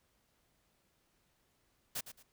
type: noise with echo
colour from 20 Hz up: white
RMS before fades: -38 dBFS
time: 1.95-2.01 s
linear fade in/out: 10 ms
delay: 110 ms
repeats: 2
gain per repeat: -11 dB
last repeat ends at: 2.23 s
effects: pink hiss -75 dBFS RMS until 2.32 s